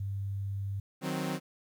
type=tone; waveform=sine; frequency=98.8 Hz; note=G2; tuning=14 cents sharp; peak=-32 dBFS; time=0-0.8 s; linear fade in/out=5 ms
type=chord; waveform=sawtooth; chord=C diminished; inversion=first; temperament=equal; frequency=155.56 / 185 / 261.6 Hz; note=Eb3 / Gb3 / C4; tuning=0 / 0 / 0 cents; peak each=-32 dBFS; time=1.01-1.4 s; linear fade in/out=50 ms
effects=11-bit